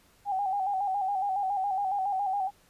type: tone with vibrato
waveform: sine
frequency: 784 Hz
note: G5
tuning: in tune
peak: -26 dBFS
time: 0.25-2.51 s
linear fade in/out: 50 ms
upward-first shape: square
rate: 7.2 Hz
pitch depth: 61 cents each way
effects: pink hiss -62 dBFS RMS until 2.69 s + resampled to 32000 Hz